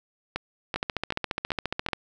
two click trains, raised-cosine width 0.3 ms, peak -11 / -12 dBFS, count 18 / 5, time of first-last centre 0.76-1.932 / 0.36-1.887 s, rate 14.5 / 2.62 Hz, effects none

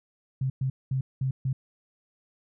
sine tone bursts at uneven times, 132.1 Hz, C3, 17 cents sharp, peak -24 dBFS, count 5, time 0.41-0.5 / 0.61-0.7 / 0.91-1.01 / 1.21-1.31 / 1.45-1.53 s, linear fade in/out 5 ms, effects none

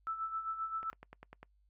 sine tone with tremolo, 1318.5 Hz, E6, in tune, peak -33 dBFS, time 0.07-0.9 s, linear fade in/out 0 ms, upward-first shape sine, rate 7.6 Hz, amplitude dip 65%
click train, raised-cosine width 0.5 ms, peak -34 dBFS, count 7, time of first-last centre 0.83-1.43 s, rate 10 Hz
effects noise-tail reverb RT60 0.1 s tail -24 dB re dry + added 50 Hz sine -67 dBFS peak until 1.69 s

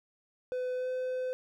triangle tone with pitch glide, 504 to 509.9 Hz, B4 to C5, +35 to -45 cents, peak -29 dBFS, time 0.52-1.33 s, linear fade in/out 0 ms, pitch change +20 cents, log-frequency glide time 0.75-0.89 s, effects none

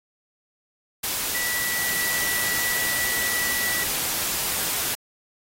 sine tone in noise, 1950 Hz, B6, 23 cents flat, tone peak -26 dBFS, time 1.34-3.84 s, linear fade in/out 10 ms, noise white, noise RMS -26 dBFS, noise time 1.03-4.95 s, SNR -3 dB, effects AAC 48 kbps

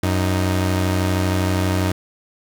sawtooth tone pair together, 92.59 / 311.1 Hz, F#2 / D#4, +2 / 0 cents, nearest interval octave + major sixth, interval 2098 cents, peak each -14 / -20 dBFS, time 0.03-1.92 s, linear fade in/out 5 ms, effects none

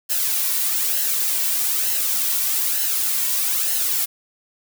blue noise with flanger, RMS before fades -21 dBFS, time 0.09-4.06 s, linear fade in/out 20 ms, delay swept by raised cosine 0.84 to 2.44 ms, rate 1.1 Hz, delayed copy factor -0.55, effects none

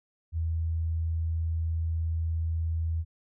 sine tone, 81.7 Hz, E2, 15 cents flat, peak -26 dBFS, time 0.32-3.05 s, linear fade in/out 50 ms, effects none

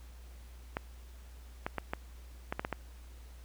clicks, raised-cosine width 0.5 ms, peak -18 dBFS, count 8, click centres 0.769 / 1.665 / 1.783 / 1.935 / 2.525 / 2.595 / 2.649 / 2.727 s, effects added 60 Hz sine -48 dBFS peak until 3.44 s + pink hiss -61 dBFS RMS until 3.44 s

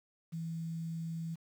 sine tone with quantisation, 164.3 Hz, E3, 5 cents flat, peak -36 dBFS, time 0.32-1.36 s, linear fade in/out 20 ms, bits 10, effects none

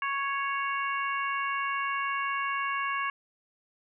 harmonic tone, 554.4 Hz, C#5, in tune, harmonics 2 / 3 / 4 / 5, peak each -30 / -34 / -36 / -38 dBFS, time 0.02-3.1 s, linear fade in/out 2 ms, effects none

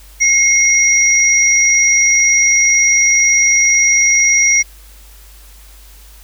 sine tone pair together, 2153 / 5731 Hz, C7 / F8, +49 / +44 cents, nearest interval octave + perfect fourth, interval 1695 cents, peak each -11 dBFS, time 0.2-4.63 s, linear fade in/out 20 ms, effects added 50 Hz sine -38 dBFS peak until 6.23 s + white hiss -44 dBFS RMS until 6.23 s

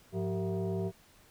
sine tone with frequency modulation, 103.83 Hz, G#2, in tune, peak -30 dBFS, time 0.12-0.92 s, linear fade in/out 50 ms, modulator 281 Hz, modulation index 1.5, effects pink hiss -61 dBFS RMS until 1.3 s

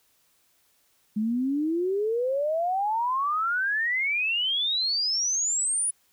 sine exponential sweep, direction up, 207.7 to 9956 Hz, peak -23 dBFS, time 1.16-5.91 s, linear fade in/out 10 ms, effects white hiss -66 dBFS RMS until 6.12 s

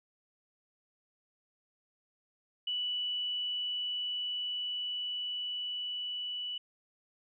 sine tone with level ramp, 2960 Hz, F#7, in tune, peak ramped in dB -31 to -35 dBFS, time 2.67-6.58 s, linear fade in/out 5 ms, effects none

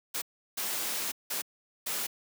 white noise bursts at uneven times, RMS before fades -33 dBFS, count 4, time 0.14-0.22 / 0.57-1.12 / 1.3-1.42 / 1.86-2.07 s, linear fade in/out 10 ms, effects high-pass 200 Hz 12 dB/octave

